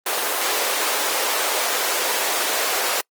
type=high-pass noise; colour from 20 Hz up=pink; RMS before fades=-22 dBFS; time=0.06-3.01 s; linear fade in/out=5 ms; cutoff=430 Hz; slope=24 dB/octave; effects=noise-tail reverb RT60 0.1 s tail -26 dB re dry + Opus 24 kbps